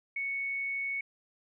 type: tone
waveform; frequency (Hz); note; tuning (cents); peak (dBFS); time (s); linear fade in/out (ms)
sine; 2217; C#7; 0; -31; 0.16-1.01; 5
effects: none